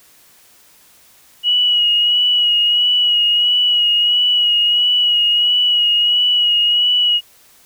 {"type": "tone with vibrato", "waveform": "sine", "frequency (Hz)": 2911, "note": "F#7", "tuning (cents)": -29, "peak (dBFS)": -11, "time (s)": [1.43, 7.21], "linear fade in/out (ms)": 50, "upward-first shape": "sine", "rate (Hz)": 1.5, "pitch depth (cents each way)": 26, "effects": ["white hiss -49 dBFS RMS until 7.65 s"]}